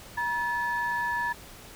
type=tone pair together; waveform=sine; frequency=954.2 / 1732 Hz; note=A#5 / A6; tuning=+40 / -28 cents; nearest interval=minor seventh; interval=1032 cents; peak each=-28 dBFS; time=0.17-1.33 s; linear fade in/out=10 ms; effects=tanh soft clip ceiling -20 dBFS + pink hiss -47 dBFS RMS until 1.75 s